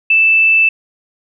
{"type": "tone", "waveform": "sine", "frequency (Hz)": 2642, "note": "E7", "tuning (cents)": 3, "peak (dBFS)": -7, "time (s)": [0.1, 0.69], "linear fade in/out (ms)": 5, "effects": []}